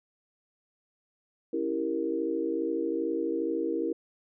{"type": "chord", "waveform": "sine", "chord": "C# diminished seventh", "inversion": "none", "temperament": "equal", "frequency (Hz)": [277.2, 329.6, 392, 466.2], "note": ["C#4", "E4", "G4", "Bb4"], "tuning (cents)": [0, 0, 0, 0], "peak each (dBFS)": [-36, -30, -35, -32], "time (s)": [1.53, 3.93], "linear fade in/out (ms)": 5, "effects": []}